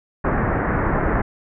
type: low-pass noise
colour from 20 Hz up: pink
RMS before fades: -20 dBFS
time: 0.24-1.22 s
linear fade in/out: 10 ms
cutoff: 1900 Hz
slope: 48 dB/octave
effects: none